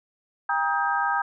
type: tone cluster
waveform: sine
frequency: 799 / 946 / 1261 / 1589 Hz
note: G5 / A#5 / D#6 / G6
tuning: +33 / +25 / +23 / +23 cents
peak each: -27 dBFS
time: 0.49-1.22 s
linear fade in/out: 5 ms
effects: none